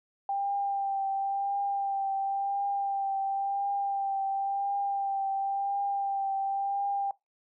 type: tone with vibrato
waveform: sine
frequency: 791 Hz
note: G5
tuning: 15 cents sharp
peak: -27 dBFS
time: 0.29-7.11 s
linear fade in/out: 2 ms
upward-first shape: triangle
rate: 0.95 Hz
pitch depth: 24 cents each way
effects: noise-tail reverb RT60 0.2 s tail -22 dB re dry